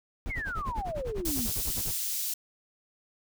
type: noise with tremolo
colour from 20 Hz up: brown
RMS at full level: -34 dBFS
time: 0.26-1.94 s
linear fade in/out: 0 ms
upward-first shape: sine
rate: 10 Hz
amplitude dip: 100%
type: exponential sweep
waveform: sine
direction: down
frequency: 2266 to 213.8 Hz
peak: -32 dBFS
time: 0.29-1.48 s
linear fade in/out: 20 ms
type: high-pass noise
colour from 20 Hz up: white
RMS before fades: -32 dBFS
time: 1.25-2.34 s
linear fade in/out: 5 ms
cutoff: 4400 Hz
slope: 12 dB/octave
effects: none